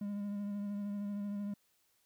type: tone with vibrato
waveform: triangle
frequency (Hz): 203.5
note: G#3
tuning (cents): -35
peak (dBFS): -34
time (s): 0.01-1.54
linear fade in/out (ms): 5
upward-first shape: sine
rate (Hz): 13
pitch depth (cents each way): 22
effects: white hiss -74 dBFS RMS until 2.05 s